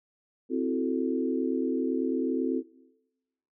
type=chord; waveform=sine; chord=F# half-diminished seventh; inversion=second; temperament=equal; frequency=261.6 / 329.6 / 370 / 440 Hz; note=C4 / E4 / F#4 / A4; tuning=0 / 0 / 0 / 0 cents; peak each=-28 / -32 / -32 / -33 dBFS; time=0.49-2.63 s; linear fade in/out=50 ms; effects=noise-tail reverb RT60 1.0 s tail -21 dB re dry